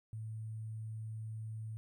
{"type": "tone with sample-and-hold", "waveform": "sine", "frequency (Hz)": 110, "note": "A2", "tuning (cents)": 0, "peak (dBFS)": -40, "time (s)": [0.13, 1.77], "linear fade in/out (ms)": 0, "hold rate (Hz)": 8820, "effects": []}